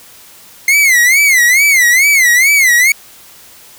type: tone with vibrato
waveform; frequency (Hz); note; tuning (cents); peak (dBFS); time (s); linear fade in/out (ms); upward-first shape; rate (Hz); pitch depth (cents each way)
45% pulse; 2093; C7; 0; -6; 0.68-2.92; 2; sine; 2.3; 170
effects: white hiss -39 dBFS RMS until 3.78 s